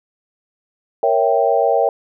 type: chord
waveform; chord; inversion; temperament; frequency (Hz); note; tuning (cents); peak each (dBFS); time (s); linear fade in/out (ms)
sine; A# diminished seventh; none; equal; 466.2 / 554.4 / 659.3 / 784; A#4 / C#5 / E5 / G5; 0 / 0 / 0 / 0; -18; 1.03-1.89; 2
effects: none